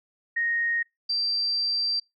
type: tone pair in turn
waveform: sine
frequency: 1864.7 / 4699 Hz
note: A#6 / D8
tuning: 0 / 0 cents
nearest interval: octave + major third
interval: 1600 cents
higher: second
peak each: -23 dBFS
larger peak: neither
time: 0.36-0.83 / 1.09-2 s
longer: second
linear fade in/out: 10 ms
effects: noise-tail reverb RT60 0.2 s tail -25 dB re dry